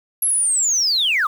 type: linear sweep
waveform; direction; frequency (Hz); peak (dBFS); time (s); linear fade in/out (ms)
sine; down; 11380 to 1108.7; -14; 0.22-1.27; 5
effects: tanh soft clip ceiling -12 dBFS + 7-bit